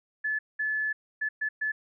sine tone bursts at uneven times, 1727 Hz, A6, 33 cents flat, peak -26 dBFS, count 5, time 0.24-0.39 / 0.59-0.93 / 1.21-1.29 / 1.41-1.49 / 1.61-1.72 s, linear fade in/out 10 ms, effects none

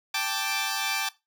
10% pulse chord, G suspended second, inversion none, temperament equal, 784 / 880 / 1174.7 Hz, G5 / A5 / D6, 0 / 0 / 0 cents, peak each -23 dBFS, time 0.14-1.09 s, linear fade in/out 5 ms, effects noise-tail reverb RT60 0.2 s tail -17 dB re dry

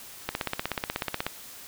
click train, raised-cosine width 0.3 ms, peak -11 dBFS, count 17, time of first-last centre 0.29-1.266 s, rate 16.4 Hz, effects white hiss -45 dBFS RMS until 1.67 s

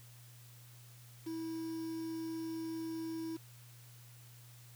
triangle tone with quantisation, 324.8 Hz, E4, 26 cents flat, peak -36 dBFS, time 1.26-3.37 s, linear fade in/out 10 ms, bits 9, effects added 120 Hz sine -55 dBFS peak until 4.75 s + white hiss -61 dBFS RMS until 4.75 s

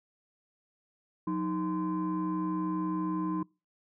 sine tone cluster, 181 / 313.1 / 1032 Hz, F#3 / D#4 / C6, -38 / +11 / -24 cents, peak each -32 / -30 / -36 dBFS, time 1.27-3.43 s, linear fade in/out 5 ms, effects noise-tail reverb RT60 0.3 s tail -26 dB re dry + tanh soft clip ceiling -23 dBFS

